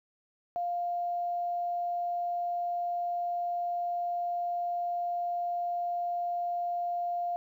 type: tone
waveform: sine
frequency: 700 Hz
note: F5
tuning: 4 cents sharp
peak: -29 dBFS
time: 0.56-7.36 s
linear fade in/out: 0 ms
effects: 11-bit